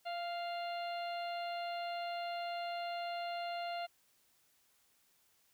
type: harmonic tone with a mistuned harmonic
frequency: 698.5 Hz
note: F5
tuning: in tune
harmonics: 1 / 2 / 3 / 4 / 5 / 6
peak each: -38 / -49 / -51 / -49 / -57 / -52 dBFS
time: 0.05-3.87 s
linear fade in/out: 20 ms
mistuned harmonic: 1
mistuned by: -19 cents
effects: white hiss -72 dBFS RMS until 5.53 s